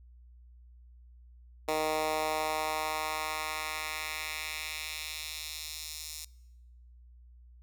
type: tone with high-pass filter sweep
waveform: 10% pulse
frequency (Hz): 155.56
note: D#3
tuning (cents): 0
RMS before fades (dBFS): -35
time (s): 1.68-6.25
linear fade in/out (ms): 5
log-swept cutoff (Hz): 470 to 5700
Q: 1.2
effects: noise-tail reverb RT60 1.0 s tail -23 dB re dry + added 60 Hz sine -52 dBFS peak until 7.62 s